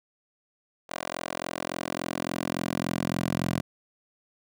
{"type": "tone with high-pass filter sweep", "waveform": "10% pulse", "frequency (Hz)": 43.54, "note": "F1", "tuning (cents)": -5, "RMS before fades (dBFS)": -31, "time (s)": [0.89, 3.61], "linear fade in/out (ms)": 10, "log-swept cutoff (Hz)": [600, 140], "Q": 1.1, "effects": []}